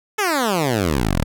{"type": "exponential sweep", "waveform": "10% pulse", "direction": "down", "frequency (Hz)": [443.2, 35.07], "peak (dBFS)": -9, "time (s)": [0.18, 1.24], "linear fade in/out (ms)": 10, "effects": []}